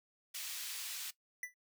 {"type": "high-pass noise", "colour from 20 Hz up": "pink", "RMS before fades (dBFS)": -43, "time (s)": [0.34, 1.11], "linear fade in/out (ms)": 10, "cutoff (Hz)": 2800, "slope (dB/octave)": 12}
{"type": "tone with exponential decay", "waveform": "square", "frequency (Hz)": 1982, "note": "B6", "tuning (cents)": 6, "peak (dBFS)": -37, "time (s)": [1.43, 1.54], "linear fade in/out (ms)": 2, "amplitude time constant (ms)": 23}
{"effects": ["noise-tail reverb RT60 0.1 s tail -18 dB re dry"]}